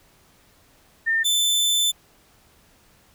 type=tone pair in turn; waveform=sine / sawtooth; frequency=1809 / 3529 Hz; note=A6 / A7; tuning=+48 / +4 cents; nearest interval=octave; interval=1156 cents; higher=second; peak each=-18 / -15 dBFS; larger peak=second; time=1.06-1.24 / 1.24-1.92 s; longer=second; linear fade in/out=20 ms; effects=pink hiss -57 dBFS RMS until 3.14 s